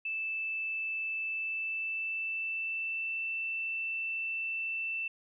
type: tone with pitch glide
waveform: sine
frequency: 2637 to 2666 Hz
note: E7 to E7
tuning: 0 to +19 cents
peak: -32 dBFS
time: 0.05-5.08 s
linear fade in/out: 5 ms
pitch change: +19 cents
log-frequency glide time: 1.22-3.22 s
effects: none